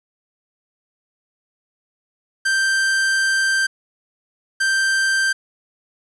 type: tone bursts at uneven times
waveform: 45% pulse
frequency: 1568 Hz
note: G6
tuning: in tune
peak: -16 dBFS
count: 2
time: 2.45-3.67 / 4.6-5.33 s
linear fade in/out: 10 ms
effects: resampled to 24000 Hz + 8-bit